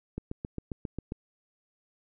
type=click train; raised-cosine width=3 ms; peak=-21 dBFS; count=8; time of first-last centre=0.18-1.121 s; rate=7.44 Hz; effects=none